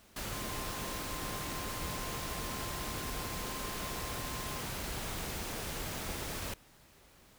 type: tone in noise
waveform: sine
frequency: 1046.5 Hz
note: C6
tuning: in tune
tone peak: -46 dBFS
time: 0.32-4.61 s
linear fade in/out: 5 ms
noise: pink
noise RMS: -39 dBFS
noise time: 0.16-6.54 s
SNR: -10 dB
effects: pink hiss -61 dBFS RMS until 7.38 s